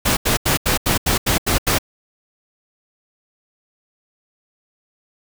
pink noise bursts, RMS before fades -17 dBFS, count 9, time 0.05-1.786 s, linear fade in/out 10 ms, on 120 ms, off 82 ms, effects none

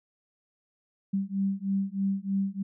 sine beating tone pair, 194 / 197.2 Hz, G3 / G3, -18 / +11 cents, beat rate 3.2 Hz, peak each -29 dBFS, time 1.13-2.63 s, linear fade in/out 10 ms, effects none

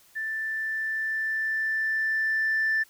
sine tone with level ramp, 1767 Hz, A6, 7 cents sharp, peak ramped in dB -28 to -20 dBFS, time 0.15-2.84 s, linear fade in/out 20 ms, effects tanh soft clip ceiling -19 dBFS + white hiss -58 dBFS RMS until 2.89 s

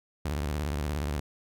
sawtooth tone with vibrato, 73.42 Hz, D2, in tune, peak -25 dBFS, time 0.25-1.2 s, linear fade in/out 5 ms, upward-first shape sine, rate 17 Hz, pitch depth 200 cents each way, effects none

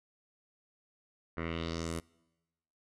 10% pulse tone with low-pass filter sweep, 82.8 Hz, E2, 8 cents sharp, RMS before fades -37 dBFS, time 1.37-2 s, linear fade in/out 5 ms, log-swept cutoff 1700 to 11000 Hz, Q 2.5, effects noise-tail reverb RT60 1.0 s tail -24 dB re dry

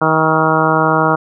harmonic tone with a mistuned harmonic, 158.6 Hz, D#3, 33 cents sharp, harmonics 1 / 2 / 3 / 4 / 5 / 6 / 7 / 8 / 9, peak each -19 / -19 / -19 / -19 / -19 / -19 / -19 / -19 / -19 dBFS, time 0.01-1.16 s, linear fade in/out 10 ms, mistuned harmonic 9, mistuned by -33 cents, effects none

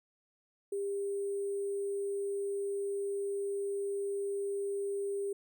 sine tone with sample-and-hold, 400 Hz, G4, 35 cents sharp, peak -32 dBFS, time 0.72-5.33 s, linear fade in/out 5 ms, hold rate 8820 Hz, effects none

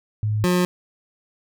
sine / 25% pulse tone pair in turn, 106.6 / 179.28 Hz, G#2 / F3, +46 / +46 cents, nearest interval major sixth, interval 900 cents, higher second, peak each -19 / -13 dBFS, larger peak second, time 0.23-0.44 / 0.44-0.65 s, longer neither, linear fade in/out 0 ms, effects none

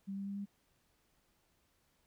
sine tone with pitch steps, 195.7 / 197.4 / 199.12 / 200.9 Hz, G3 / G3 / G3 / G3, -3 / +12 / +27 / +43 cents, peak -38 dBFS, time 0.07-0.458 s, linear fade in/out 20 ms, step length 97 ms, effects pink hiss -75 dBFS RMS until 2.06 s

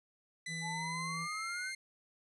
sawtooth tone with pitch glide, 2001 to 2115 Hz, B6 to C7, +22 to +18 cents, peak -36 dBFS, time 0.46-1.75 s, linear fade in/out 5 ms, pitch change +96 cents, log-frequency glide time 0.72-1.27 s
triangle tone, 164.3 Hz, E3, 5 cents flat, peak -40 dBFS, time 0.47-1.28 s, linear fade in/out 50 ms
sine exponential sweep, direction up, 831 to 1568 Hz, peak -40 dBFS, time 0.61-1.73 s, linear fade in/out 50 ms
effects resampled to 24000 Hz

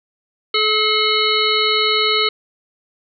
harmonic tone, 430 Hz, A4, 40 cents flat, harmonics 1 / 3 / 5 / 7 / 9 / 10, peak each -21 / -21 / -21 / -21 / -21 / -21 dBFS, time 0.54-2.29 s, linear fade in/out 5 ms, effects none

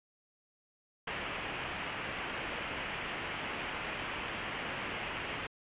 white low-pass noise, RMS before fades -39 dBFS, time 1.07-5.47 s, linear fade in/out 5 ms, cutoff 3000 Hz, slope 48 dB/octave, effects resampled to 8000 Hz

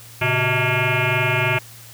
sine tone with frequency modulation, 1150 Hz, D6, 37 cents flat, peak -16 dBFS, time 0.21-1.59 s, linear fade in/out 10 ms, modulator 253 Hz, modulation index 6.1, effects added 115 Hz sine -44 dBFS peak until 1.93 s + white hiss -43 dBFS RMS until 1.93 s

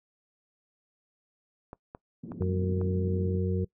clicks, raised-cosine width 1 ms, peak -27 dBFS, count 5, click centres 1.731 / 1.949 / 2.319 / 2.422 / 2.814 s
pink band-pass noise, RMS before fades -41 dBFS, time 2.23-3.38 s, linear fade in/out 10 ms, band 140 to 300 Hz, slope 24 dB/octave
harmonic tone, 92.5 Hz, F#2, in tune, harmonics 1 / 2 / 4 / 5, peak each -28 / -31 / -34 / -35 dBFS, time 2.4-3.65 s, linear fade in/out 10 ms
effects noise-tail reverb RT60 0.1 s tail -22 dB re dry

